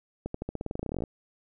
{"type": "accelerating click train", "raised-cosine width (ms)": 2, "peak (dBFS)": -19, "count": 20, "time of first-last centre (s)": [0.26, 1.038], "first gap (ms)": 84, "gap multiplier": 0.91, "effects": []}